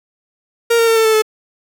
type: tone with pitch steps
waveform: 45% pulse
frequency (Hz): 466.2 / 459.5 / 452.9 / 446.4 / 440 / 433.7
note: A#4 / A#4 / A#4 / A4 / A4 / A4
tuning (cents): 0 / -25 / -50 / +25 / 0 / -25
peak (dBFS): -10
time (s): 0.7-1.222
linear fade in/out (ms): 10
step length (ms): 87
effects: none